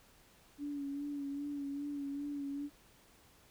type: tone with vibrato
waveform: sine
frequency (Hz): 284.4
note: C#4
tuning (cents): +45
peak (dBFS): -37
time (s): 0.58-2.7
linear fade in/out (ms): 50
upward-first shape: sine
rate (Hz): 2.5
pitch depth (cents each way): 35
effects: pink hiss -64 dBFS RMS until 3.5 s